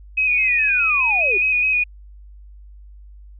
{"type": "tone with vibrato", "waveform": "sine", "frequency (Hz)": 2500, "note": "D#7", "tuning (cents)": 8, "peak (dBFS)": -15, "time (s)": [0.17, 1.84], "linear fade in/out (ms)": 10, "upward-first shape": "square", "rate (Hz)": 4.8, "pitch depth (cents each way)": 28}
{"type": "linear sweep", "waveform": "sine", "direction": "down", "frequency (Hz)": [2360, 357.5], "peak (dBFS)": -24, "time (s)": [0.3, 1.38], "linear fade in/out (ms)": 10}
{"effects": ["added 50 Hz sine -39 dBFS peak until 3.39 s"]}